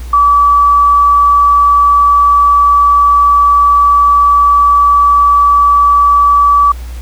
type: tone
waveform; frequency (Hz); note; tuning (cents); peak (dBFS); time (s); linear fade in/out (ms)
sine; 1150; D6; -37; -4; 0.13-6.72; 5
effects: added 60 Hz sine -21 dBFS peak until 7.01 s + pink hiss -37 dBFS RMS until 7.01 s